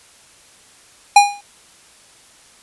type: tone with exponential decay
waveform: square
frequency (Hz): 815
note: G#5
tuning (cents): -33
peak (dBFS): -3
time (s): 1.16-1.41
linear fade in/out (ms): 5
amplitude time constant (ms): 54
effects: white hiss -48 dBFS RMS until 2.62 s + resampled to 24000 Hz